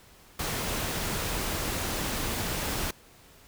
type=noise; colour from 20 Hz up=pink; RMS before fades=-31 dBFS; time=0.39-2.91 s; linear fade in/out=5 ms; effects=pink hiss -55 dBFS RMS until 3.47 s